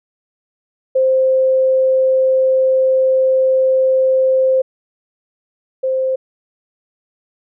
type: tone pair in turn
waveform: sine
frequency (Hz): 523.3 / 523.3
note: C5 / C5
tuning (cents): 0 / 0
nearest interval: unison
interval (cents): 0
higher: neither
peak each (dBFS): -10 / -14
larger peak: first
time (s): 0.95-4.62 / 5.83-6.16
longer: first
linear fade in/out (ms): 10
effects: none